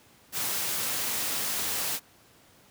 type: noise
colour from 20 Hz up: white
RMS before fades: -30 dBFS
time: 0.32-2 s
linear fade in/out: 50 ms
effects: pink hiss -58 dBFS RMS until 2.7 s + high-pass 80 Hz 12 dB/octave